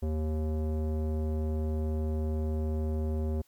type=tone with low-pass filter; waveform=square; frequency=77.8 Hz; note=D#2; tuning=in tune; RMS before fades=-30 dBFS; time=0.02-3.42 s; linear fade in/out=10 ms; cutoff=490 Hz; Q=1.4; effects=white hiss -67 dBFS RMS until 3.47 s + MP3 96 kbps